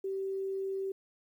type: tone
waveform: sine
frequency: 386.8 Hz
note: G4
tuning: 23 cents flat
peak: -32 dBFS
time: 0.04-0.92 s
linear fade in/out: 5 ms
effects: 11-bit